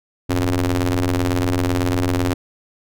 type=ring-modulated tone; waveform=sawtooth; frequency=88 Hz; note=F2; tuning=14 cents sharp; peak=-10 dBFS; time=0.29-2.34 s; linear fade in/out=10 ms; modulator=185 Hz; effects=none